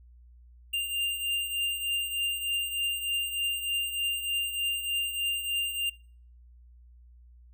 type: beating tone pair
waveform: square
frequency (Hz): 2794 / 2797.3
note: F7 / F7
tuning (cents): 0 / +2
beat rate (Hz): 3.3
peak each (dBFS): -30 / -36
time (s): 0.73-5.9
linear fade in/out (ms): 10
effects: noise-tail reverb RT60 0.5 s tail -23 dB re dry + added 60 Hz sine -51 dBFS peak until 7.53 s